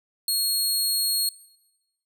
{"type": "tone", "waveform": "20% pulse", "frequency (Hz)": 4300, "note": "C8", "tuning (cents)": 47, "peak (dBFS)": -16, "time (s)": [0.28, 1.29], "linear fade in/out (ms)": 2, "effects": ["noise-tail reverb RT60 1.0 s tail -20 dB re dry"]}